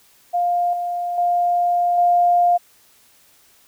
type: tone with level steps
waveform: sine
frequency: 703 Hz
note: F5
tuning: 11 cents sharp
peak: -16 / -21 / -15 / -12 dBFS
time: 0.33-2.58 s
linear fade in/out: 20 ms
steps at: 0.73 / 1.18 / 1.98 s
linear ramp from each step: 2 ms
effects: white hiss -54 dBFS RMS until 3.67 s